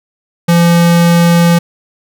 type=tone; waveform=square; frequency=170.8 Hz; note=F3; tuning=38 cents flat; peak=-6 dBFS; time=0.48-1.59 s; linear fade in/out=10 ms; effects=none